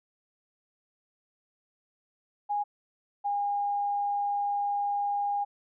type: tone pair in turn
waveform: sine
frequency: 823 / 812.6 Hz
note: G#5 / G#5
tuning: -16 / -38 cents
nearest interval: unison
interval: 22 cents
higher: first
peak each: -26 dBFS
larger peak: neither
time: 2.49-2.64 / 3.24-5.45 s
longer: second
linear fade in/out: 20 ms
effects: none